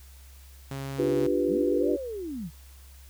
sawtooth tone, 136.5 Hz, C#3, 26 cents flat, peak -29 dBFS, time 0.71-1.27 s, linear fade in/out 2 ms
sine chord, G dominant seventh, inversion second, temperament equal, 293.7 / 349.2 / 392 / 493.9 Hz, D4 / F4 / G4 / B4, 0 / 0 / 0 / 0 cents, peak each -28 dBFS, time 0.98-1.97 s, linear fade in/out 20 ms
sine linear two-way sweep, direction up then down, 137.4 to 614 to 137.4 Hz, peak -32 dBFS, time 1.47-2.51 s, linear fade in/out 50 ms, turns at 1.9 s
effects added 67 Hz sine -47 dBFS peak until 3.09 s + white hiss -56 dBFS RMS until 3.09 s

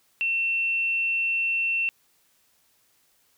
sine tone, 2700 Hz, E7, 41 cents sharp, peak -22 dBFS, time 0.21-1.89 s, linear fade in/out 0 ms, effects white hiss -65 dBFS RMS until 3.37 s

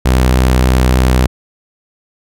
sawtooth tone with vibrato, 63.4 Hz, B1, 46 cents sharp, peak -4 dBFS, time 0.05-1.27 s, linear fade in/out 10 ms, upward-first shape sine, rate 3.4 Hz, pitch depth 8 cents each way, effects none

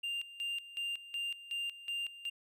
triangle tone with tremolo, 2794 Hz, F7, in tune, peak -33 dBFS, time 0.03-2.3 s, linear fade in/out 10 ms, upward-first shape square, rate 2.7 Hz, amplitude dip 80%, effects none

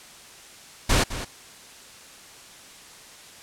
pink noise with echo, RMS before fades -19 dBFS, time 0.89-1.04 s, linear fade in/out 10 ms, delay 210 ms, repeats 1, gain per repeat -12 dB, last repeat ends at 1.25 s, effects white hiss -46 dBFS RMS until 3.42 s + low-pass 9000 Hz 12 dB/octave

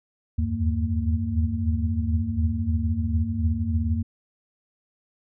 sine tone cluster, 78.3 / 81.2 / 85.1 / 98.1 / 228.6 Hz, D#2 / E2 / F2 / G2 / A#3, +11 / -26 / -44 / +2 / -34 cents, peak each -28 dBFS, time 0.38-4.03 s, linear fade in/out 10 ms, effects none

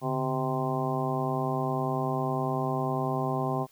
harmonic tone with a mistuned harmonic, 130 Hz, C3, 11 cents flat, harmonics 1 / 2 / 3 / 4 / 5 / 6 / 7 / 8, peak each -31 / -34 / -34 / -39 / -35 / -34 / -40 / -35 dBFS, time 0.01-3.67 s, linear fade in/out 50 ms, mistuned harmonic 1, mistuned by +150 cents, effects white hiss -61 dBFS RMS until 3.71 s

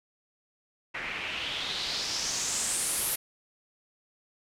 white noise with low-pass filter sweep, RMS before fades -32 dBFS, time 0.94-3.16 s, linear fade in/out 10 ms, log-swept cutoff 2000 to 12000 Hz, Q 3.3, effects none

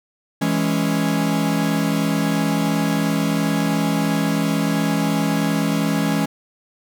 45% pulse chord, C# minor, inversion first, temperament equal, 164.81 / 207.7 / 277.2 Hz, E3 / G#3 / C#4, 0 / 0 / 0 cents, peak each -22 dBFS, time 0.41-6.26 s, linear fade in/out 10 ms, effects none

